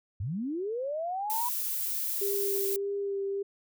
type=linear sweep; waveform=sine; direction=up; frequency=82.1 to 987.8 Hz; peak=-30 dBFS; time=0.2-1.49 s; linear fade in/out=5 ms
type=noise; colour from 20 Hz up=violet; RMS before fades=-32 dBFS; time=1.3-2.76 s; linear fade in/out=0 ms
type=tone with vibrato; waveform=sine; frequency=397.9 Hz; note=G4; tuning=26 cents sharp; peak=-29 dBFS; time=2.21-3.43 s; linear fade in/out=10 ms; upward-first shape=sine; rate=1.7 Hz; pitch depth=17 cents each way
effects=none